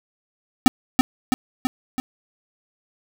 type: tone with echo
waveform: square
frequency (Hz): 257.2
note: C4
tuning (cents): -30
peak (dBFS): -7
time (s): 0.66-0.68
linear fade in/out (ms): 0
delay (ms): 330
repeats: 4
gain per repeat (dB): -4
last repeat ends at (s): 2
effects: none